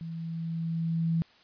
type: tone with level ramp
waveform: sine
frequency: 164.81 Hz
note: E3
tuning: in tune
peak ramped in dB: -35 to -23 dBFS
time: 0.01-1.22 s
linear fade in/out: 0 ms
effects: white hiss -59 dBFS RMS until 1.43 s + resampled to 11025 Hz